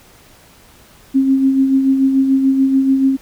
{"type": "tone with tremolo", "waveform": "sine", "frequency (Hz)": 268.1, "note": "C4", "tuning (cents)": 42, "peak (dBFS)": -8, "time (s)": [1.14, 3.17], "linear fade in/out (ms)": 20, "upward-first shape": "sine", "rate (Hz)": 6.9, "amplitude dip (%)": 45, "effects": ["pink hiss -46 dBFS RMS until 3.21 s"]}